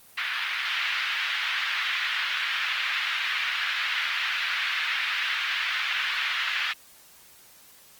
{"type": "band-pass noise", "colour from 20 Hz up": "pink", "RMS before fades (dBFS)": -28, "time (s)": [0.17, 6.73], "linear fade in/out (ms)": 10, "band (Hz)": [1500, 3400], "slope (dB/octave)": 24, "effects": ["white hiss -53 dBFS RMS until 7.99 s", "Opus 32 kbps"]}